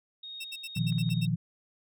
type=tone with tremolo; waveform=sine; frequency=3729 Hz; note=A#7; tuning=in tune; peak=-39 dBFS; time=0.23-1.27 s; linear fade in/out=5 ms; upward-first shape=triangle; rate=1.8 Hz; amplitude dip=25%
type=tone bursts; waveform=sawtooth; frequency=2678 Hz; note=E7; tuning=27 cents sharp; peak=-34 dBFS; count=8; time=0.4-1.257 s; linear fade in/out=10 ms; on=45 ms; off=71 ms
type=chord; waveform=sine; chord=Bb suspended fourth; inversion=none; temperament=equal with one note detuned; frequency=119.2 / 155.56 / 174.61 Hz; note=Bb2 / Eb3 / F3; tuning=+39 / 0 / 0 cents; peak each=-30 dBFS; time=0.76-1.36 s; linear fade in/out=10 ms
type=clicks; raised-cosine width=0.3 ms; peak=-38 dBFS; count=4; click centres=0.768 / 0.924 / 0.983 / 1.091 s
effects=none